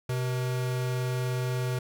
square tone pair together, 127.2 / 478.6 Hz, C3 / A#4, -48 / +46 cents, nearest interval octave + major seventh, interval 2294 cents, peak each -28 / -40 dBFS, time 0.09-1.79 s, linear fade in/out 5 ms, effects none

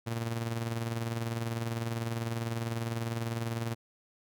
sawtooth tone with tremolo, 115.5 Hz, A#2, 16 cents flat, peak -25 dBFS, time 0.06-3.75 s, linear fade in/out 20 ms, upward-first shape triangle, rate 20 Hz, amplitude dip 65%, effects none

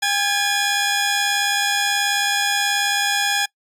15% pulse tone pair together, 810.2 / 1699 Hz, G#5 / G#6, -43 / +39 cents, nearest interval octave + minor second, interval 1282 cents, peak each -14 dBFS, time 0.02-3.46 s, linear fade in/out 10 ms, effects noise-tail reverb RT60 0.1 s tail -24 dB re dry + resampled to 32000 Hz

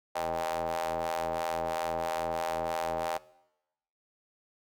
sawtooth ring-modulated tone, 82.41 Hz, E2, in tune, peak -23 dBFS, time 0.15-3.18 s, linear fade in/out 10 ms, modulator 702 Hz, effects noise-tail reverb RT60 0.9 s tail -21 dB re dry

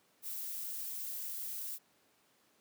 violet noise, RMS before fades -41 dBFS, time 0.22-1.79 s, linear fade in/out 50 ms, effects pink hiss -70 dBFS RMS until 2.6 s + high-pass 200 Hz 12 dB/octave

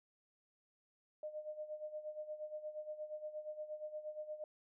sine tone with tremolo, 610 Hz, D#5, 34 cents flat, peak -40 dBFS, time 1.23-4.44 s, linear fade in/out 2 ms, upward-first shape sine, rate 8.5 Hz, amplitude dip 75%, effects none

